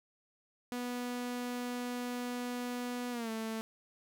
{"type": "tone with pitch glide", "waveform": "sawtooth", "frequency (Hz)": [245.3, 222.4], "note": ["B3", "A3"], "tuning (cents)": [-12, 19], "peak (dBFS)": -32, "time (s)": [0.72, 3.61], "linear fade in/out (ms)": 0, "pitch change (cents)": -169, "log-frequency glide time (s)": [3.11, 3.3], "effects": []}